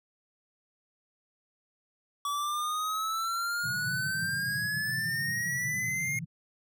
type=exponential sweep; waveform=square; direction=up; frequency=1142 to 2145 Hz; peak=-30 dBFS; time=2.25-6.19 s; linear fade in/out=2 ms
type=band-pass noise; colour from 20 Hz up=pink; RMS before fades=-40 dBFS; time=3.63-6.26 s; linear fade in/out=20 ms; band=110 to 180 Hz; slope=48 dB/octave
effects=none